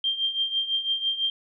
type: tone with tremolo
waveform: sine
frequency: 3176 Hz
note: G7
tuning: 22 cents sharp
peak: -20 dBFS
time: 0.04-1.3 s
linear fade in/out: 2 ms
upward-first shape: triangle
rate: 6 Hz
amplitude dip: 80%
effects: none